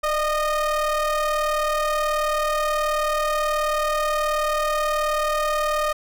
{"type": "ring-modulated tone", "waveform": "square", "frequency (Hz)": 311.1, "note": "D#4", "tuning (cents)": 0, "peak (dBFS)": -18, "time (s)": [0.03, 5.93], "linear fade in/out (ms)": 10, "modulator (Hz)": 914, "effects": []}